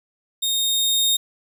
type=tone with level ramp; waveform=sawtooth; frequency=3700 Hz; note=A#7; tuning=14 cents flat; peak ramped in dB=-17 to -13 dBFS; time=0.42-1.17 s; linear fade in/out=10 ms; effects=8-bit